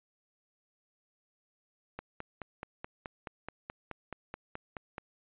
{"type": "click train", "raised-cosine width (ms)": 0.5, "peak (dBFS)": -24, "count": 15, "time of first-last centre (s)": [1.99, 4.981], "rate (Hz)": 4.68, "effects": ["resampled to 8000 Hz"]}